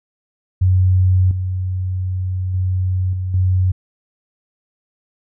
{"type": "tone with level steps", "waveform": "sine", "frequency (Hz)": 92.5, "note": "F#2", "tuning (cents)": 0, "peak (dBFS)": [-10, -18, -15, -19, -12], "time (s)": [0.61, 3.72], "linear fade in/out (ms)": 10, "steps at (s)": [1.31, 2.54, 3.13, 3.34], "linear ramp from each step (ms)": 2, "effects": []}